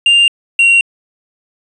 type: tone pair in turn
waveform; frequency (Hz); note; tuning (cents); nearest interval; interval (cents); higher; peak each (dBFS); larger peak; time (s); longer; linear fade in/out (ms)
triangle; 2794 / 2751; F7 / F7; 0 / -27; unison; 27; first; -4; neither; 0.06-0.28 / 0.59-0.81; neither; 2
effects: resampled to 22050 Hz